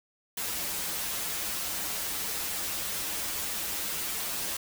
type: noise with comb filter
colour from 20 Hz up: white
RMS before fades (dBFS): -33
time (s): 0.37-4.57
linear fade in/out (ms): 5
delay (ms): 7.9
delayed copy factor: -0.9
effects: none